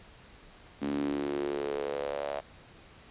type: tone with high-pass filter sweep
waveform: sawtooth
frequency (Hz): 71.4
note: D2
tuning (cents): -48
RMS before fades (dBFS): -33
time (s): 0.81-2.41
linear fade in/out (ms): 20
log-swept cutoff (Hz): 250 to 630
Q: 5.6
effects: pink hiss -54 dBFS RMS until 3.1 s + resampled to 8000 Hz